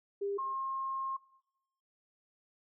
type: tone pair in turn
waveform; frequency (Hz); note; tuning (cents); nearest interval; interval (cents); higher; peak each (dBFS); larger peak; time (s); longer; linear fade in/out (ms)
sine; 400.8 / 1070; G4 / C6; +38 / +38; octave + perfect fourth; 1700; second; -32 / -33; first; 0.21-0.38 / 0.38-1.17; second; 10
effects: noise-tail reverb RT60 0.8 s tail -19 dB re dry